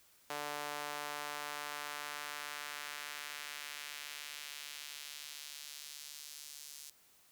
sawtooth tone with high-pass filter sweep, 146.83 Hz, D3, in tune, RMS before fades -45 dBFS, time 0.3-6.9 s, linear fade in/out 2 ms, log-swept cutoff 680 to 5900 Hz, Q 0.99, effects white hiss -66 dBFS RMS until 7.31 s

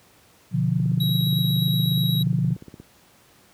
sine chord, B diminished, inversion none, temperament equal, 123.47 / 146.83 / 174.61 Hz, B2 / D3 / F3, 0 / 0 / 0 cents, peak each -23 dBFS, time 0.51-2.57 s, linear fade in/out 50 ms
click train, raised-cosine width 3 ms, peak -26 dBFS, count 35, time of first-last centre 0.8-2.8 s, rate 17 Hz
square tone with vibrato, 3853 Hz, B7, 44 cents flat, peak -26 dBFS, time 1-2.23 s, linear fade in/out 5 ms, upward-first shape sine, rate 8.3 Hz, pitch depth 8 cents each way
effects pink hiss -55 dBFS RMS until 3.53 s + high-pass 80 Hz 12 dB/octave

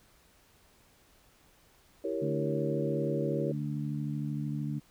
sine chord, E diminished seventh, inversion none, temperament equal, 329.6 / 392 / 466.2 / 554.4 Hz, E4 / G4 / Bb4 / Db5, 0 / 0 / 0 / 0 cents, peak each -36 dBFS, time 2.04-3.52 s, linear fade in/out 5 ms
harmonic tone, 73.1 Hz, D2, 7 cents flat, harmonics 2 / 3 / 4, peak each -33 / -37 / -39 dBFS, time 2.21-4.8 s, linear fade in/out 20 ms
effects pink hiss -63 dBFS RMS until 4.9 s

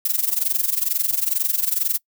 violet noise with amplitude modulation, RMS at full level -18 dBFS, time 0.05-1.98 s, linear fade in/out 5 ms, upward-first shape sine, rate 22.2 Hz, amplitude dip 85%, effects noise-tail reverb RT60 0.1 s tail -24 dB re dry

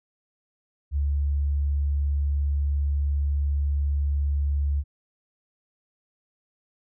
sine tone, 71.4 Hz, D2, 48 cents flat, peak -21 dBFS, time 0.91-4.84 s, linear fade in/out 50 ms, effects none

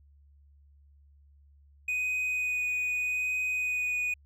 triangle tone with vibrato, 2489 Hz, D#7, in tune, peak -26 dBFS, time 1.88-4.14 s, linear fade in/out 5 ms, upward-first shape sine, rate 0.82 Hz, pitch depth 10 cents each way, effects added 71 Hz sine -56 dBFS peak until 4.25 s

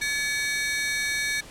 sawtooth ring-modulated tone, 1990 Hz, B6, 13 cents sharp, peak -18 dBFS, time 0.01-1.41 s, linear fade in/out 10 ms, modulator 275 Hz, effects pink hiss -45 dBFS RMS until 1.5 s + low-pass 10000 Hz 12 dB/octave

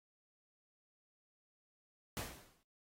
pink noise with exponential decay, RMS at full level -40 dBFS, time 2.17-2.63 s, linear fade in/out 0 ms, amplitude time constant 100 ms, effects noise-tail reverb RT60 0.2 s tail -25 dB re dry + AAC 48 kbps

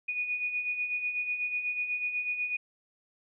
sine beating tone pair, 2460 / 2468.1 Hz, D#7 / D#7, -20 / -15 cents, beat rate 8.1 Hz, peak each -38 / -30 dBFS, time 0.08-2.57 s, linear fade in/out 10 ms, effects none

